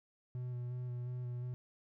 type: tone with vibrato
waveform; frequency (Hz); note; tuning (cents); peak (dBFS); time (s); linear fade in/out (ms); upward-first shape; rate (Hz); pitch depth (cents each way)
triangle; 123.47; B2; 0; -36; 0.35-1.54; 0; square; 2.8; 16
effects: none